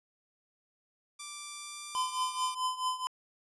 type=tone with pitch glide; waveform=5% pulse; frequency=1174.7 to 1189.7 Hz; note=D6 to D6; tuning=0 to +22 cents; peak=-29 dBFS; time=1.19-2.55 s; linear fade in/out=10 ms; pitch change=+22 cents; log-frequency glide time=1.55-2.31 s
type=tone with tremolo; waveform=square; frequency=1019 Hz; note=C6; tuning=46 cents flat; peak=-28 dBFS; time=1.95-3.07 s; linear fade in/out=0 ms; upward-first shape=triangle; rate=4.6 Hz; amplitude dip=85%
effects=resampled to 24000 Hz